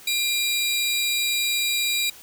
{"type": "tone pair together", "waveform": "sawtooth", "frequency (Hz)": [2396, 3859], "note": ["D7", "B7"], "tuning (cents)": [34, -41], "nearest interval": "minor sixth", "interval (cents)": 825, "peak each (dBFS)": -21, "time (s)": [0.07, 2.1], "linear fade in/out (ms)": 5, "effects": ["white hiss -46 dBFS RMS until 2.22 s"]}